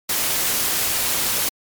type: noise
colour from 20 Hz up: white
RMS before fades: -21 dBFS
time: 0.09-1.49 s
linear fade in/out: 5 ms
effects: MP3 96 kbps